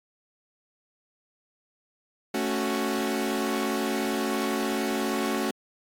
sawtooth chord, F# minor, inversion first, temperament equal, 220 / 277.2 / 370 Hz, A3 / C#4 / F#4, 0 / 0 / 0 cents, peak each -26 dBFS, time 2.34-5.51 s, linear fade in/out 5 ms, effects AAC 64 kbps

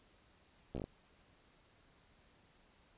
slowing click train, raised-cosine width 2 ms, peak -28 dBFS, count 6, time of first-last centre 0.75-0.841 s, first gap 14 ms, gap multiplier 1.13, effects pink hiss -68 dBFS RMS until 2.97 s + resampled to 8000 Hz

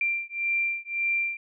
sine beating tone pair, 2366 / 2367.8 Hz, D7 / D7, +12 / +14 cents, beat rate 1.8 Hz, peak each -28 dBFS, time 0.01-1.37 s, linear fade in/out 2 ms, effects none

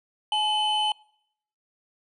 triangle tone pair together, 850 / 3029 Hz, G#5 / F#7, +40 / +40 cents, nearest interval octave + minor seventh, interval 2200 cents, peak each -23 dBFS, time 0.32-0.92 s, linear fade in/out 2 ms, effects noise-tail reverb RT60 0.7 s tail -23 dB re dry + resampled to 24000 Hz

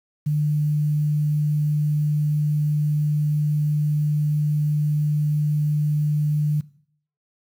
sine tone with quantisation, 149.5 Hz, D3, 31 cents sharp, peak -18 dBFS, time 0.26-6.61 s, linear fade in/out 10 ms, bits 8, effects noise-tail reverb RT60 0.6 s tail -19 dB re dry

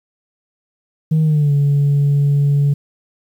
sine tone with pitch glide, 157.4 to 142.68 Hz, D#3 to D3, +20 to -50 cents, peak -9 dBFS, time 1.11-2.74 s, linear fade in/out 10 ms, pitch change -170 cents, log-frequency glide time 1.23-1.52 s, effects tanh soft clip ceiling -9 dBFS + 8-bit

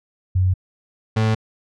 sine / 35% pulse tone pair in turn, 92.5 / 110 Hz, F#2 / A2, 0 / 0 cents, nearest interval minor third, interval 300 cents, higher second, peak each -14 dBFS, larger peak neither, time 0.35-0.54 / 1.16-1.35 s, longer neither, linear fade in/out 10 ms, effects low-pass 5000 Hz 12 dB/octave

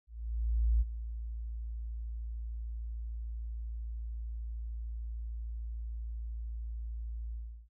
sine tone with ADSR envelope, 56.6 Hz, A1, 50 cents sharp, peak -23 dBFS, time 0.07-7.69 s, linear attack 740 ms, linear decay 27 ms, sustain -13 dB, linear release 350 ms, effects none

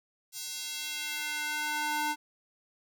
square tone with high-pass filter sweep, 300.2 Hz, D4, 38 cents sharp, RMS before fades -34 dBFS, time 0.32-2.16 s, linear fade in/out 50 ms, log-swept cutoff 5600 to 720 Hz, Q 1.2, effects none

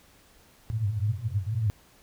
white band-pass noise, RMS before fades -28 dBFS, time 0.7-1.7 s, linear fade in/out 0 ms, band 100 to 110 Hz, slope 96 dB/octave, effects pink hiss -58 dBFS RMS until 2.02 s

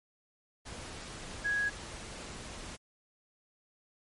sine tone in noise, 1661.2 Hz, G#6, in tune, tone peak -28 dBFS, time 1.44-1.7 s, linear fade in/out 20 ms, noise pink, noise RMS -44 dBFS, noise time 0.65-2.77 s, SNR +13 dB, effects low-pass 10000 Hz 12 dB/octave + MP3 48 kbps

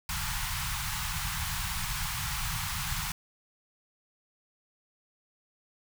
pink band-stop noise, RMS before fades -33 dBFS, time 0.09-3.12 s, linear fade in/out 2 ms, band 170 to 840 Hz, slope 48 dB/octave, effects none

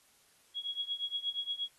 sine tone with tremolo, 3322 Hz, G#7, in tune, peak -30 dBFS, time 0.54-1.7 s, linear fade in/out 50 ms, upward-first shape triangle, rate 8.5 Hz, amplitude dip 95%, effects white hiss -66 dBFS RMS until 1.78 s + AAC 32 kbps

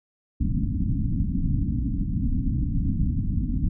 pink low-pass noise, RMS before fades -24 dBFS, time 0.4-3.69 s, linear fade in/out 10 ms, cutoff 290 Hz, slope 96 dB/octave, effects none

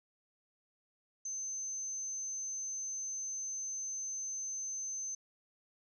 sine tone, 6200 Hz, G8, 20 cents flat, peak -37 dBFS, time 1.25-5.15 s, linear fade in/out 5 ms, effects none

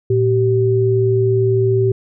sine tone pair together, 114.74 / 385.6 Hz, A#2 / G4, -27 / -28 cents, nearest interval octave + major sixth, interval 2099 cents, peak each -15 / -14 dBFS, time 0.1-1.92 s, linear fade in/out 5 ms, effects none

